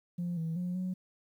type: tone with pitch steps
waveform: sine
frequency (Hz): 174.6 / 162.9 / 178.8 / 184.1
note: F3 / E3 / F3 / F#3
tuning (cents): 0 / -20 / +41 / -8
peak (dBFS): -30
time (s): 0.18-0.94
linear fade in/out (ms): 10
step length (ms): 190
effects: tanh soft clip ceiling -29 dBFS + 11-bit